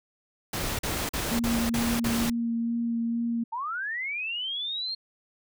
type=noise bursts; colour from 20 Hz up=pink; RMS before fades=-30 dBFS; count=6; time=0.53-2.3 s; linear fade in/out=5 ms; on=260 ms; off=42 ms
type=tone with vibrato; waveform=sine; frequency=232.8 Hz; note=A#3; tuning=2 cents flat; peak=-25 dBFS; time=1.31-3.44 s; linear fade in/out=10 ms; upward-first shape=sine; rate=2.2 Hz; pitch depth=12 cents each way
type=linear sweep; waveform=sine; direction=up; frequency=869 to 4261 Hz; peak=-29 dBFS; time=3.52-4.95 s; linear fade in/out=10 ms
effects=none